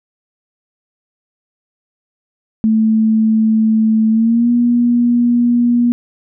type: tone with pitch glide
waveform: sine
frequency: 220 to 239.9 Hz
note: A3 to A#3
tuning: 0 to +50 cents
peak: -9 dBFS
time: 2.64-5.92 s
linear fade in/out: 0 ms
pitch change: +150 cents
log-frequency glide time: 4.1-4.5 s
effects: none